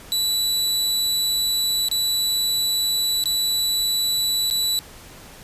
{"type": "tone with dropouts", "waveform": "sawtooth", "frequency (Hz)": 3951, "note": "B7", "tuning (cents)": 0, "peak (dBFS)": -16, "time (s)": [0.12, 4.79], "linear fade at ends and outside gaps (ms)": 0, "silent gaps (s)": [[1.885, 1.914], [3.238, 3.257], [4.501, 4.51]], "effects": ["pink hiss -43 dBFS RMS until 5.43 s", "resampled to 32000 Hz"]}